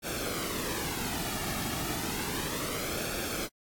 pink noise with flanger, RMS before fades -34 dBFS, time 0.02-3.49 s, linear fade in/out 50 ms, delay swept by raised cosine 1 to 2 ms, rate 0.32 Hz, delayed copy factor -0.6, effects AAC 64 kbps

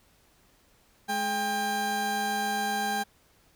30% pulse tone pair together, 211.4 / 798 Hz, G#3 / G5, +31 / +31 cents, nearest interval octave + major seventh, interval 2300 cents, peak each -32 / -25 dBFS, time 1.08-3.04 s, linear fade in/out 20 ms, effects pink hiss -63 dBFS RMS until 3.55 s

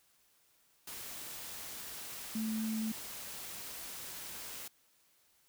sine tone in noise, 220 Hz, A3, in tune, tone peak -33 dBFS, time 2.35-2.92 s, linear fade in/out 5 ms, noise white, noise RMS -45 dBFS, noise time 0.87-4.68 s, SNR +9 dB, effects white hiss -70 dBFS RMS until 5.48 s

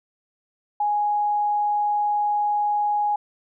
sine tone, 830.6 Hz, G#5, in tune, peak -19 dBFS, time 0.8-3.16 s, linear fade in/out 5 ms, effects none

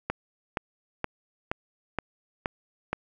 click train, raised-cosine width 0.5 ms, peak -12 dBFS, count 7, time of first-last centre 0.1-2.93 s, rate 2.12 Hz, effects 9-bit

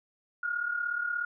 sine tone pair together, 1396.9 / 1433.7 Hz, F6 / F6, 0 / +45 cents, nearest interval unison, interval 45 cents, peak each -35 / -30 dBFS, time 0.43-1.25 s, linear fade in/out 5 ms, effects none

